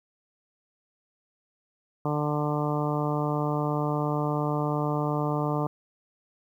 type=harmonic tone; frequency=148.6 Hz; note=D3; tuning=21 cents sharp; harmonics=1 / 2 / 3 / 4 / 5 / 6 / 7 / 8; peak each=-28 / -31 / -33 / -34 / -35 / -36 / -36 / -37 dBFS; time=2.05-5.67 s; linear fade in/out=2 ms; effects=10-bit